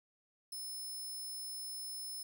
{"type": "tone", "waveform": "15% pulse", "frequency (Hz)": 5240, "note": "E8", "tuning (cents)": -11, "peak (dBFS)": -36, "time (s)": [0.52, 2.23], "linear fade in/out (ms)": 5, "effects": []}